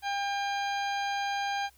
harmonic tone, 801 Hz, G5, 37 cents sharp, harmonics 1 / 2 / 3 / 4 / 5 / 6 / 8, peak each -30 / -36 / -40 / -42 / -44 / -46 / -48 dBFS, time 0.02-1.7 s, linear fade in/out 50 ms, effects added 66 Hz sine -63 dBFS peak until 1.77 s + white hiss -63 dBFS RMS until 1.77 s

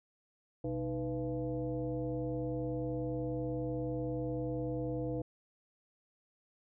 sine tone with frequency modulation, 311.1 Hz, D#4, in tune, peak -33 dBFS, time 0.64-5.22 s, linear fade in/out 5 ms, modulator 184 Hz, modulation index 1.4, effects none

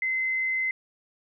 sine tone, 2057 Hz, C7, 30 cents flat, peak -24 dBFS, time 0.02-0.71 s, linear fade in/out 2 ms, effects none

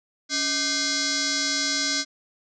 sine tone with frequency modulation, 280.2 Hz, C#4, 19 cents sharp, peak -22 dBFS, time 0.29-2.05 s, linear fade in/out 50 ms, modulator 911 Hz, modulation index 6.6, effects none

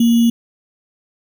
sine tone with sample-and-hold, 233.1 Hz, A#3, in tune, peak -9 dBFS, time 0-0.3 s, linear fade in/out 5 ms, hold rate 3150 Hz, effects none

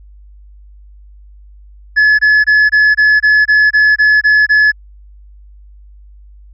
triangle tone bursts, 1710 Hz, A6, 50 cents flat, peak -4 dBFS, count 11, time 1.96-4.72 s, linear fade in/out 20 ms, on 230 ms, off 23 ms, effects added 50 Hz sine -36 dBFS peak until 6.53 s + resampled to 16000 Hz

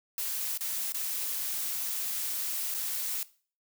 blue noise with dropouts, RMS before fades -33 dBFS, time 0.18-3.23 s, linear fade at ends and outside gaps 1 ms, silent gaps 0.575-0.608 / 0.922-0.944 / 2.742-2.746 s, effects noise-tail reverb RT60 0.4 s tail -18 dB re dry

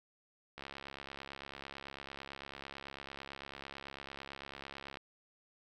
click train, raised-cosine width 0.3 ms, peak -29 dBFS, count 304, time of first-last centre 0.58-4.971 s, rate 69 Hz, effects 11-bit

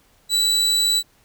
35% pulse tone, 3951 Hz, B7, in tune, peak -14 dBFS, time 0.29-1.03 s, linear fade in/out 50 ms, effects pink hiss -58 dBFS RMS until 1.24 s

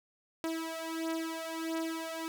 sawtooth beating tone pair, 324.8 / 326.3 Hz, E4 / E4, -26 / -18 cents, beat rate 1.5 Hz, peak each -33 / -34 dBFS, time 0.44-2.28 s, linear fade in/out 0 ms, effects none

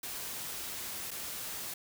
white noise with dropouts, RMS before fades -40 dBFS, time 0.03-1.74 s, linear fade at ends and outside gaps 5 ms, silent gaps 1.108-1.113 s, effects none

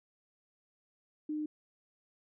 sine tone, 303.8 Hz, D#4, 41 cents flat, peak -33 dBFS, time 1.29-1.46 s, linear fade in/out 5 ms, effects none

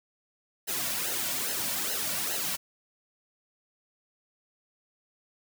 white noise with flanger, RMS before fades -31 dBFS, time 0.67-2.57 s, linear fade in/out 20 ms, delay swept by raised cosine 0.85 to 2.45 ms, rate 2.4 Hz, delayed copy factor -0.75, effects none

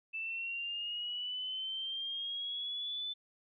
sine linear sweep, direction up, 2637 to 3520 Hz, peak -36 dBFS, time 0.13-3.14 s, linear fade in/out 20 ms, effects none

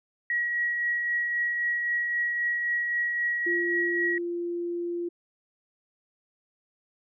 sine tone with tremolo, 1911 Hz, A#6, 43 cents sharp, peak -23 dBFS, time 0.3-4.18 s, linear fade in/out 2 ms, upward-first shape triangle, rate 3.8 Hz, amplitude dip 35%
sine tone, 345.9 Hz, F4, 17 cents flat, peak -28 dBFS, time 3.46-5.09 s, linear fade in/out 10 ms
effects none

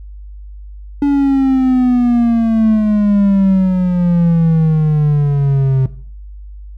triangle exponential sweep, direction down, 286.8 to 130.81 Hz, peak -7 dBFS, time 1.02-5.86 s, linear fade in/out 2 ms, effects noise-tail reverb RT60 0.5 s tail -17 dB re dry + added 50 Hz sine -29 dBFS peak until 6.77 s

